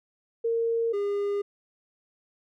sine / triangle tone pair in turn, 460 / 405.4 Hz, A#4 / G#4, -23 / -42 cents, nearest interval major second, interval 219 cents, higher first, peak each -23 dBFS, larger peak neither, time 0.44-0.93 / 0.93-1.42 s, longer neither, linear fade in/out 10 ms, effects none

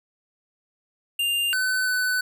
square tone with pitch steps, 2800 / 1513 / 1502 Hz, F7 / F#6 / F#6, +4 / +38 / +26 cents, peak -22 dBFS, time 1.19-2.21 s, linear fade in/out 5 ms, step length 340 ms, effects none

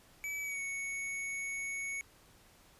square tone with pitch glide, 2293 to 2220 Hz, D7 to C#7, -42 to +2 cents, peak -37 dBFS, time 0.24-2.01 s, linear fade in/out 0 ms, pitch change -56 cents, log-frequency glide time 0.42-0.61 s, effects pink hiss -62 dBFS RMS until 2.79 s + resampled to 32000 Hz

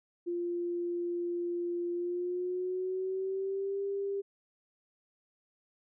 sine tone with pitch glide, 347.8 to 397.2 Hz, F4 to G4, -7 to +23 cents, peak -31 dBFS, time 0.26-4.22 s, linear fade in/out 20 ms, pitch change +230 cents, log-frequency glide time 1.92-3.82 s, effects none

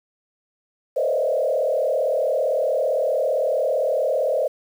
sine tone with frequency modulation, 571 Hz, D5, 49 cents flat, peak -18 dBFS, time 0.96-4.48 s, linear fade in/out 10 ms, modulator 37.7 Hz, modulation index 2.1, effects 8-bit

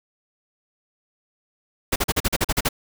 pink noise bursts, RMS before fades -20 dBFS, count 10, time 1.92-2.689 s, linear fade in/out 10 ms, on 40 ms, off 41 ms, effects none

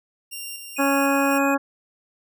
10% pulse tone with tremolo, 2781 Hz, F7, 8 cents flat, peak -23 dBFS, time 0.31-1.39 s, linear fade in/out 20 ms, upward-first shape square, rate 2 Hz, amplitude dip 40%
square tone, 2489 Hz, D#7, in tune, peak -29 dBFS, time 0.76-1.55 s, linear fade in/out 10 ms
harmonic tone, 277.2 Hz, C#4, in tune, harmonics 1 / 2 / 3 / 4 / 5 / 6, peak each -21 / -24 / -26 / -27 / -28 / -29 dBFS, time 0.78-1.58 s, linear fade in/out 20 ms
effects none

